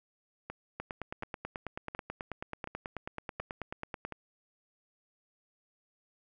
two click trains, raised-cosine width 0.5 ms, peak -24 / -22 dBFS, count 6 / 31, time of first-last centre 0.5-4.123 / 0.8-4.05 s, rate 1.38 / 9.23 Hz, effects none

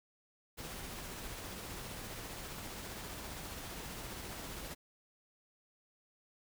pink noise with tremolo, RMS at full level -44 dBFS, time 0.57-4.75 s, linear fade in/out 20 ms, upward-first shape triangle, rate 15 Hz, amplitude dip 25%, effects none

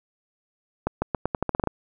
accelerating click train, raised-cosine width 1 ms, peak -9 dBFS, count 11, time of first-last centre 0.87-1.673 s, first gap 150 ms, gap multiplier 0.85, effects none

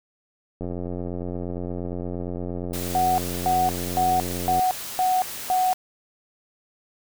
click train, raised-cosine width 2 ms, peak -18 dBFS, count 354, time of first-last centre 0.61-4.594 s, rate 88.6 Hz
white noise, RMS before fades -34 dBFS, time 2.73-5.74 s, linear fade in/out 5 ms
sine tone bursts, 740 Hz, F#5, in tune, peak -18 dBFS, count 6, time 2.95-5.73 s, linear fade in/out 0 ms, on 230 ms, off 280 ms
effects none

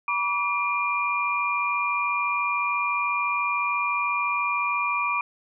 sine tone cluster, 969 / 1155 / 2399 Hz, B5 / D6 / D7, -33 / -29 / +36 cents, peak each -29 / -26 / -26 dBFS, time 0.08-5.21 s, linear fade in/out 2 ms, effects none

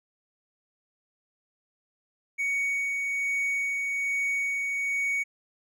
triangle tone with tremolo, 2237 Hz, C#7, 15 cents sharp, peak -23 dBFS, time 2.38-5.24 s, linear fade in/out 20 ms, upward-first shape sine, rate 1.2 Hz, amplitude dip 25%, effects none

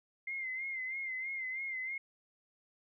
sine tone with vibrato, 2093 Hz, C7, in tune, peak -36 dBFS, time 0.27-1.98 s, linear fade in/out 5 ms, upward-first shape sine, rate 3.1 Hz, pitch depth 57 cents each way, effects none

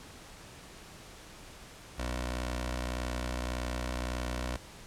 15% pulse tone with notch filter, 61.74 Hz, B1, in tune, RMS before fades -35 dBFS, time 1.98-4.57 s, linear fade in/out 10 ms, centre 150 Hz, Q 0.58, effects pink hiss -50 dBFS RMS until 4.86 s + low-pass 10000 Hz 12 dB/octave

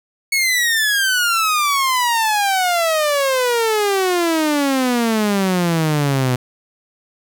sawtooth exponential sweep, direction down, 2217 to 123.3 Hz, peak -11 dBFS, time 0.32-6.36 s, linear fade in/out 5 ms, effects none

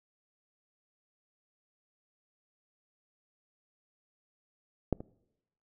clicks, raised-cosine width 2 ms, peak -13 / -28 dBFS, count 2, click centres 4.927 / 5.005 s, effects noise-tail reverb RT60 0.9 s tail -25 dB re dry

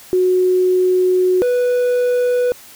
sine / triangle tone pair in turn, 367.2 / 492.7 Hz, F#4 / B4, -13 / -4 cents, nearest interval perfect fourth, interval 509 cents, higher second, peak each -11 dBFS, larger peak neither, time 0.13-1.42 / 1.42-2.52 s, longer first, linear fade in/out 0 ms, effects white hiss -41 dBFS RMS until 2.75 s

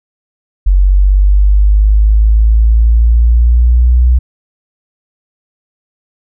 sine linear sweep, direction up, 46.29 to 62 Hz, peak -4 dBFS, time 0.66-4.19 s, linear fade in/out 10 ms, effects none

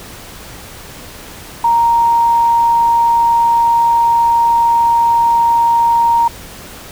sine tone, 932.3 Hz, A#5, in tune, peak -8 dBFS, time 1.64-6.28 s, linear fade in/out 5 ms, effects pink hiss -33 dBFS RMS until 6.91 s

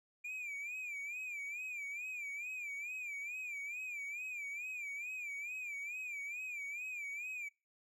triangle tone with vibrato, 2387 Hz, D7, 28 cents sharp, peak -39 dBFS, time 0.24-7.49 s, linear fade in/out 10 ms, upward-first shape sine, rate 2.3 Hz, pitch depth 110 cents each way, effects noise-tail reverb RT60 0.3 s tail -25 dB re dry

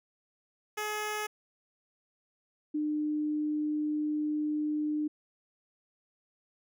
10% pulse / sine tone pair in turn, 423.5 / 301.6 Hz, G#4 / D4, +34 / +46 cents, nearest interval tritone, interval 588 cents, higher first, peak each -24 / -28 dBFS, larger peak first, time 0.77-1.27 / 2.74-5.08 s, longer second, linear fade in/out 10 ms, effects none

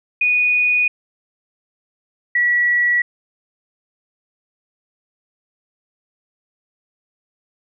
sine tone pair in turn, 2470 / 1936.8 Hz, D#7 / B6, -13 / -34 cents, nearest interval major third, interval 421 cents, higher first, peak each -13 / -13 dBFS, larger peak neither, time 0.21-0.88 / 2.35-3.02 s, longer neither, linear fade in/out 5 ms, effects none

